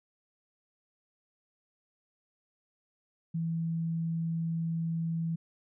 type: tone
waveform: sine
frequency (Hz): 164.81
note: E3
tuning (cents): 0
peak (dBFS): -29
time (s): 3.34-5.36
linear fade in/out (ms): 10
effects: none